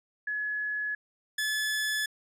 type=tone pair in turn; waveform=sine / sawtooth; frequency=1697 / 1722.7 Hz; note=G#6 / A6; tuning=+37 / -37 cents; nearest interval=unison; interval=26 cents; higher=second; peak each=-29 / -24 dBFS; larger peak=second; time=0.27-0.95 / 1.38-2.06 s; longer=neither; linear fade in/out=5 ms; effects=resampled to 32000 Hz

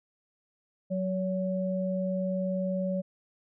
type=tone pair together; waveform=sine; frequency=185.63 / 565 Hz; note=F#3 / C#5; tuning=+6 / +33 cents; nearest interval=octave + perfect fifth; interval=1927 cents; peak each=-29 / -31 dBFS; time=0.9-3.02 s; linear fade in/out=20 ms; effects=none

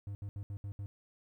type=tone bursts at uneven times; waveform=triangle; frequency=100.6 Hz; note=G2; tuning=45 cents sharp; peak=-36 dBFS; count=6; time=0.07-0.15 / 0.22-0.29 / 0.36-0.43 / 0.5-0.57 / 0.64-0.72 / 0.79-0.86 s; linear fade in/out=0 ms; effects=13-bit

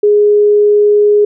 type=tone; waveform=sine; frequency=415.3 Hz; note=G#4; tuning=in tune; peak=-5 dBFS; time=0.03-1.25 s; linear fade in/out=5 ms; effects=none

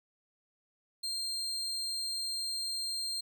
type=tone; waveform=35% pulse; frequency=4186 Hz; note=C8; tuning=in tune; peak=-32 dBFS; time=1.03-3.21 s; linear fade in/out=10 ms; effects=none

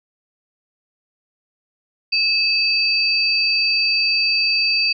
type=tone pair together; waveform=sine; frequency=2600 / 4633 Hz; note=E7 / D8; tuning=-24 / -24 cents; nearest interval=minor seventh; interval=1000 cents; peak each=-19 / -17 dBFS; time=2.12-4.93 s; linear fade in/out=10 ms; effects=none

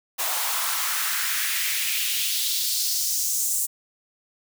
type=noise with high-pass filter sweep; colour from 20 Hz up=white; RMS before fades=-25 dBFS; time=0.18-3.67 s; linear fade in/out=20 ms; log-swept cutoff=730 to 8200 Hz; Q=2.2; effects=none

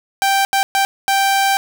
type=tone bursts at uneven times; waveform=sawtooth; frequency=784 Hz; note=G5; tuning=in tune; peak=-9 dBFS; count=4; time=0.22-0.45 / 0.53-0.63 / 0.75-0.85 / 1.08-1.57 s; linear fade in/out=0 ms; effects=none

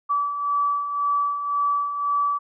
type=beating tone pair; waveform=sine; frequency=1150 / 1151.9 Hz; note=D6 / D6; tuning=-37 / -34 cents; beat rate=1.9 Hz; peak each=-29 / -21 dBFS; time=0.09-2.39 s; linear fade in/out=20 ms; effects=none

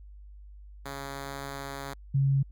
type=tone pair in turn; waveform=5% pulse / sine; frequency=138.59 / 137.08 Hz; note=C#3 / C#3; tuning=0 / -19 cents; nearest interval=unison; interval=19 cents; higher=first; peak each=-25 / -21 dBFS; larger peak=second; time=0.85-1.94 / 2.14-2.43 s; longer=first; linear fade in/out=10 ms; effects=added 50 Hz sine -45 dBFS peak until 2.51 s + Opus 48 kbps

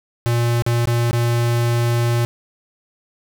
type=tone with dropouts; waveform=square; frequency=118.5 Hz; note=A#2; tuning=29 cents sharp; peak=-16 dBFS; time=0.26-2.25 s; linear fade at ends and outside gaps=0 ms; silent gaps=0.622-0.664 / 0.855-0.873 / 1.111-1.13 s; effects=none

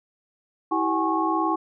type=tone cluster; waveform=sine; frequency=326.2 / 386.8 / 758 / 836 / 1095 Hz; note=E4 / G4 / F#5 / G#5 / C#6; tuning=-18 / -23 / +42 / +11 / -22 cents; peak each=-25 / -32 / -30 / -27 / -25 dBFS; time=0.71-1.56 s; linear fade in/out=10 ms; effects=none

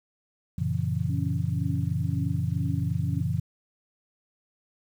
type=chord; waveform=sine; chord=F# dominant seventh; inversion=none; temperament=just; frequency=92.5 / 115.62 / 138.75 / 166.5 Hz; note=F#2 / A#2 / C#3 / E3; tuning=0 / -14 / +2 / +18 cents; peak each=-30 dBFS; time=0.58-3.4 s; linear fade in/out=5 ms
type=tone with tremolo; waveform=sine; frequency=277.2 Hz; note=C#4; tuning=in tune; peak=-32 dBFS; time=1.09-3.21 s; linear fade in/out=10 ms; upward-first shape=triangle; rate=2 Hz; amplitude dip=95%
effects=9-bit

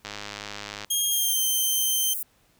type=click train; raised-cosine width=0.2 ms; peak=-17 dBFS; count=83; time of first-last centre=0.05-0.846 s; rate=103 Hz
type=tone with pitch glide; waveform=10% pulse; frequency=3243 to 3118 Hz; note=G#7 to G7; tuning=-42 to -10 cents; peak=-15 dBFS; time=0.9-2.14 s; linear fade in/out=10 ms; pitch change=-68 cents; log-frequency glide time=1.1-1.43 s
type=high-pass noise; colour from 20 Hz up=pink; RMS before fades=-31 dBFS; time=1.11-2.23 s; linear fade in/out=5 ms; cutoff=11000 Hz; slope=24 dB/octave
effects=pink hiss -63 dBFS RMS until 2.59 s

